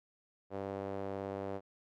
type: tone with band-pass filter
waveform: sawtooth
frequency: 98.2 Hz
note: G2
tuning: 4 cents sharp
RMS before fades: -40 dBFS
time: 0.5-1.61 s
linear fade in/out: 50 ms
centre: 540 Hz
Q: 1.7
effects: none